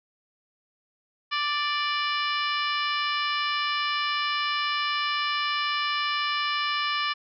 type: harmonic tone with a mistuned harmonic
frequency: 587.3 Hz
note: D5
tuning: in tune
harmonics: 2 / 3 / 4 / 5 / 6 / 7 / 8 / 9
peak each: -28 / -32 / -32 / -32 / -37 / -38 / -39 / -39 dBFS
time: 1.31-7.14 s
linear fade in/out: 20 ms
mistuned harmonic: 8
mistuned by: +66 cents
effects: none